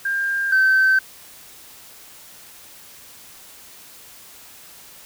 sine tone pair in turn, 1598 / 1543.3 Hz, G6 / G6, +33 / -27 cents, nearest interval minor second, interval 60 cents, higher first, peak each -19 / -11 dBFS, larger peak second, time 0.05-0.52 / 0.52-0.99 s, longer neither, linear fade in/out 5 ms, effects tanh soft clip ceiling -10 dBFS + white hiss -44 dBFS RMS until 5.05 s

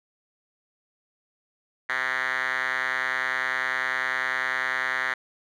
5% pulse tone with band-pass filter, 130 Hz, C3, 11 cents flat, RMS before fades -27 dBFS, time 1.89-5.14 s, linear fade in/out 5 ms, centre 1900 Hz, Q 4.9, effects none

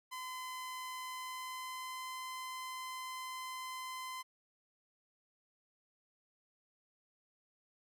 sawtooth tone with pitch glide, 1022 to 1029.1 Hz, C6 to C6, -41 to -29 cents, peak -38 dBFS, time 0.11-4.23 s, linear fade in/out 20 ms, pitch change +12 cents, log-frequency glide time 1.1-2.14 s, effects none

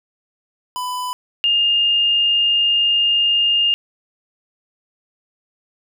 square / sine tone pair in turn, 998 / 2823 Hz, B5 / F7, +18 / +18 cents, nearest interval octave + tritone, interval 1800 cents, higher second, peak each -23 / -13 dBFS, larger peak second, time 0.76-1.13 / 1.44-3.74 s, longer second, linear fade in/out 0 ms, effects none

